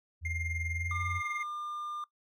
sine tone with pitch glide, 82.41 to 88.84 Hz, E2 to F2, 0 to +30 cents, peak -34 dBFS, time 0.21-1.22 s, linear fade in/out 50 ms, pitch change +130 cents, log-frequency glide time 0.72-1.01 s
triangle tone with tremolo, 2113 Hz, C7, 16 cents sharp, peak -31 dBFS, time 0.25-1.43 s, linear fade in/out 2 ms, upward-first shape sine, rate 20 Hz, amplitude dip 75%
triangle tone, 1200 Hz, D6, 37 cents sharp, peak -34 dBFS, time 0.91-2.04 s, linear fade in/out 2 ms
effects noise-tail reverb RT60 0.1 s tail -19 dB re dry

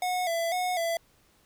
square tone with vibrato, 698.5 Hz, F5, in tune, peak -27 dBFS, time 0.02-0.97 s, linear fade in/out 2 ms, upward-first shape square, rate 2 Hz, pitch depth 73 cents each way, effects pink hiss -64 dBFS RMS until 1.45 s

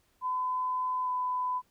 sine tone with pitch glide, 1012 to 1002.7 Hz, B5 to B5, +42 to +26 cents, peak -28 dBFS, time 0.21-1.62 s, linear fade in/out 50 ms, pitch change -16 cents, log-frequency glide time 1.03-1.09 s, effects pink hiss -70 dBFS RMS until 1.7 s

